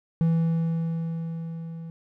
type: tone with level ramp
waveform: triangle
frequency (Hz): 164.8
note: E3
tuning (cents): 0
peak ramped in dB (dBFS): -16 to -33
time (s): 0.21-1.9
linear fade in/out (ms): 0
effects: none